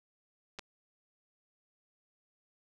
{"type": "clicks", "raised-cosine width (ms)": 0.2, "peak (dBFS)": -25, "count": 2, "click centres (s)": [0.588, 0.593], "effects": []}